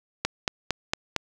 click train, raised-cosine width 0.2 ms, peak -6 dBFS, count 5, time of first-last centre 0.25-1.163 s, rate 4.38 Hz, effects none

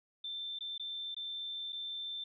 sine tone with dropouts, 3557 Hz, A7, 18 cents sharp, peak -38 dBFS, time 0.24-2.24 s, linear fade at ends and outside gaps 5 ms, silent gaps 0.589-0.607 / 0.78-0.796 / 1.146-1.165 / 1.724-1.728 s, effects none

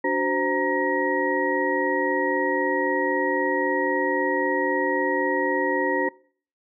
sine tone cluster, 291 / 374.8 / 520 / 932 / 1898 Hz, D4 / F#4 / C5 / A#5 / A#6, -16 / +22 / -11 / -1 / +31 cents, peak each -27 dBFS, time 0.04-6.09 s, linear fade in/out 5 ms, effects noise-tail reverb RT60 0.5 s tail -23 dB re dry

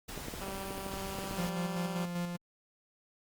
pink noise, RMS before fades -43 dBFS, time 0.08-1.5 s, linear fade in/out 10 ms
clicks, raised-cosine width 2 ms, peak -27 dBFS, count 11, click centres 0.177 / 0.284 / 0.339 / 0.483 / 0.707 / 0.779 / 0.864 / 0.939 / 1.187 / 1.241 / 1.311 s
10% pulse tone, 194.1 Hz, G3, 17 cents flat, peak -31 dBFS, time 0.41-2.05 s, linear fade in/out 2 ms
45% pulse tone with tremolo, 174.61 Hz, F3, in tune, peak -32 dBFS, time 1.37-2.37 s, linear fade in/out 20 ms, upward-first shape square, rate 5.1 Hz, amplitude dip 40%
effects Opus 48 kbps

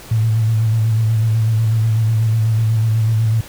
sine tone with vibrato, 111.2 Hz, A2, 19 cents sharp, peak -12 dBFS, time 0.11-3.41 s, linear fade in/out 5 ms, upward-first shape square, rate 8.1 Hz, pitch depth 32 cents each way, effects pink hiss -37 dBFS RMS until 3.48 s

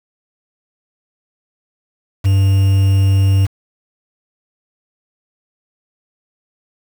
triangle tone with quantisation, 97.3 Hz, G2, 12 cents flat, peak -7 dBFS, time 2.24-3.47 s, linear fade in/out 20 ms, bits 5, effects none

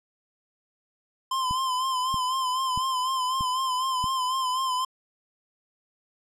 square tone with vibrato, 1032 Hz, C6, 24 cents flat, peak -25 dBFS, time 1.31-4.85 s, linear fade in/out 5 ms, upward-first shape sine, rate 4 Hz, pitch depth 50 cents each way
click train, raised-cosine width 5 ms, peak -22 dBFS, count 5, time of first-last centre 1.51-4.042 s, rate 1.58 Hz
effects low-pass 10000 Hz 12 dB/octave

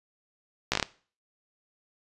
slowing click train, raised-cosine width 0.2 ms, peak -7 dBFS, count 6, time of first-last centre 0.72-0.827 s, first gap 15 ms, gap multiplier 1.18, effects noise-tail reverb RT60 0.4 s tail -19 dB re dry + resampled to 24000 Hz

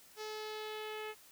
sawtooth tone with low-pass filter sweep, 430 Hz, A4, 40 cents flat, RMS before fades -43 dBFS, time 0.16-1.15 s, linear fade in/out 50 ms, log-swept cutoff 5600 to 2600 Hz, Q 2.2, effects white hiss -60 dBFS RMS until 1.31 s

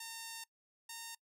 5% pulse tone pair in turn, 912 / 918.3 Hz, A#5 / A#5, -38 / -26 cents, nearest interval unison, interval 12 cents, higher second, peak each -32 / -33 dBFS, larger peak first, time 0-0.44 / 0.89-1.15 s, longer first, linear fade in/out 5 ms, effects noise-tail reverb RT60 0.1 s tail -22 dB re dry

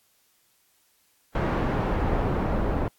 pink noise with low-pass filter sweep, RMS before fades -25 dBFS, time 1.35-2.88 s, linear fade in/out 2 ms, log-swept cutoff 1300 to 830 Hz, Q 0.77, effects white hiss -65 dBFS RMS until 2.98 s + AAC 64 kbps

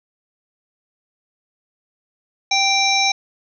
harmonic tone with a mistuned harmonic, 784 Hz, G5, in tune, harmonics 1 / 3 / 5 / 7 / 8, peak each -20 / -19 / -20 / -23 / -25 dBFS, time 2.51-3.12 s, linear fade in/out 5 ms, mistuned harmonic 8, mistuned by -18 cents, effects none

